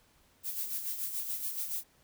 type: noise with tremolo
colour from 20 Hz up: violet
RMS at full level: -34 dBFS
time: 0.43-1.84 s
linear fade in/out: 50 ms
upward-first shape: sine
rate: 7 Hz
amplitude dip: 55%
effects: pink hiss -66 dBFS RMS until 2.03 s